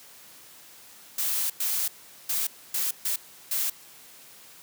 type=noise bursts at uneven times; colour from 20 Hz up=blue; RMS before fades=-27 dBFS; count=6; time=1.18-1.5 / 1.6-1.88 / 2.29-2.47 / 2.74-2.91 / 3.05-3.16 / 3.51-3.7 s; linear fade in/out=5 ms; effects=white hiss -50 dBFS RMS until 4.62 s + high-pass 100 Hz 12 dB/octave